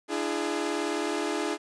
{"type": "tone cluster", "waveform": "sawtooth", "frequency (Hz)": [299.1, 338.3, 417.1], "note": ["D4", "E4", "G#4"], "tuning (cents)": [32, 45, 7], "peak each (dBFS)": -28, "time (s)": [0.08, 1.58], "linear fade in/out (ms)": 50, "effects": ["resampled to 22050 Hz", "10-bit"]}